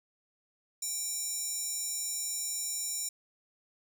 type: tone with high-pass filter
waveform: square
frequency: 784 Hz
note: G5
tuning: in tune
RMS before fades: -35 dBFS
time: 0.82-3.09 s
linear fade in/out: 5 ms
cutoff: 7100 Hz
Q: 3.7
effects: none